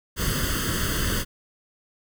pink noise with comb filter, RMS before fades -25 dBFS, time 0.16-1.25 s, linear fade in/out 50 ms, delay 0.63 ms, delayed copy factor +0.95, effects none

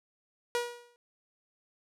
sawtooth tone with exponential decay, 480.5 Hz, B4, 48 cents flat, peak -22 dBFS, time 0.55-0.96 s, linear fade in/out 0 ms, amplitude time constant 88 ms, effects low-pass 11000 Hz 12 dB/octave

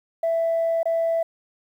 sine tone with dropouts, 662 Hz, E5, 7 cents sharp, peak -18 dBFS, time 0.23-1.23 s, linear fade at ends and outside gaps 5 ms, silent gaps 0.831-0.855 s, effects tanh soft clip ceiling -16 dBFS + 9-bit

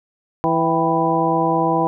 harmonic tone with a mistuned harmonic, 164.81 Hz, E3, in tune, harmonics 1 / 2 / 3 / 4 / 5 / 6, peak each -24 / -21 / -23 / -24 / -21 / -21 dBFS, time 0.44-1.87 s, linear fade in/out 0 ms, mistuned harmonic 5, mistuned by -76 cents, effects none

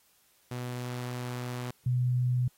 sawtooth / sine tone pair in turn, 123.47 / 124.62 Hz, B2 / B2, 0 / +16 cents, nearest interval unison, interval 16 cents, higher second, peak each -30 / -24 dBFS, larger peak second, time 0.51-1.71 / 1.86-2.48 s, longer first, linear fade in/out 5 ms, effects white hiss -66 dBFS RMS until 2.57 s + AAC 48 kbps

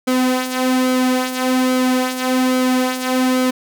sawtooth tone with flanger, 255.5 Hz, C4, 41 cents flat, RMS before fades -17 dBFS, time 0.07-3.51 s, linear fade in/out 10 ms, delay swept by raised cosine 1.1 to 3.9 ms, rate 1.2 Hz, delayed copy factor -0.55, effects none

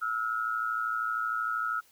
sine tone pair together, 1310 / 1422.9 Hz, E6 / F6, -11 / +32 cents, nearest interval minor second, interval 143 cents, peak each -30 / -32 dBFS, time 0.01-1.81 s, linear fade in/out 20 ms, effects white hiss -62 dBFS RMS until 1.91 s

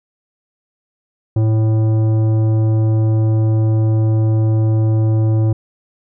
sine tone with tanh clipping, 110 Hz, A2, in tune, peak -13 dBFS, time 1.36-5.53 s, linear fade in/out 5 ms, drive 12 dB, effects none

